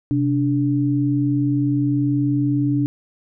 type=tone pair together; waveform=sine; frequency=129.33 / 290.1 Hz; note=C3 / D4; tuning=-20 / -21 cents; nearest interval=octave + major second; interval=1399 cents; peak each=-20 / -18 dBFS; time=0.11-2.86 s; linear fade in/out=0 ms; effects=none